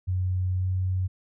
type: tone with pitch glide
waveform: sine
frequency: 92 to 92.85 Hz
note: F#2 to F#2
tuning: -9 to +7 cents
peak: -23 dBFS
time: 0.07-1.08 s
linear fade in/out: 20 ms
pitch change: +16 cents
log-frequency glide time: 0.58-0.65 s
effects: none